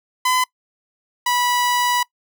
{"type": "tone pair in turn", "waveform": "sawtooth", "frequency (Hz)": [1012, 979.8], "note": ["B5", "B5"], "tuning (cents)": [42, -14], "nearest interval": "minor second", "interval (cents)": 56, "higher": "first", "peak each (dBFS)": [-12, -13], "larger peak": "first", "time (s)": [[0.25, 0.44], [1.26, 2.03]], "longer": "second", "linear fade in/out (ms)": 5, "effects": ["noise-tail reverb RT60 0.1 s tail -23 dB re dry"]}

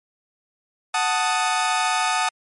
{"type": "chord", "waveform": "sawtooth", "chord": "D# diminished", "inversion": "first", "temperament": "equal", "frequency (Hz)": [740, 880, 1244.5], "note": ["F#5", "A5", "D#6"], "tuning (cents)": [0, 0, 0], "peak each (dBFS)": -20, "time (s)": [0.94, 2.29], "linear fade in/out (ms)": 5, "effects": ["MP3 48 kbps"]}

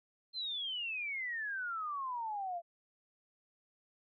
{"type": "exponential sweep", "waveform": "sine", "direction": "down", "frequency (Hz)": [4186, 669], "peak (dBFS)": -36, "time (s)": [0.33, 2.62], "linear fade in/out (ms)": 50, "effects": []}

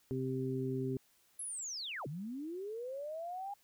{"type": "harmonic tone", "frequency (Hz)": 130.81, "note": "C3", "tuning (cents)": 0, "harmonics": [1, 2, 3], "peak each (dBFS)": [-38, -38, -38], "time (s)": [0.11, 0.97], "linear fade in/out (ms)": 0}
{"type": "linear two-way sweep", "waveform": "sine", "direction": "down then up", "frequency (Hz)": [11175, 130.81, 818], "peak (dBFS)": -39, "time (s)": [1.39, 3.54], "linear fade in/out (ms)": 5, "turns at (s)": 2.07}
{"effects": ["white hiss -70 dBFS RMS until 3.63 s"]}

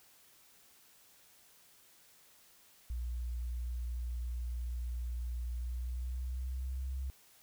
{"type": "tone with pitch glide", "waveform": "sine", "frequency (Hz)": [60, 65.81], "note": ["B1", "C2"], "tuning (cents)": [-49, 11], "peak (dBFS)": -35, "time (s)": [2.9, 7.1], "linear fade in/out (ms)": 0, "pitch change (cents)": 160, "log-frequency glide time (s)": [5.51, 6.97], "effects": ["white hiss -63 dBFS RMS until 7.42 s"]}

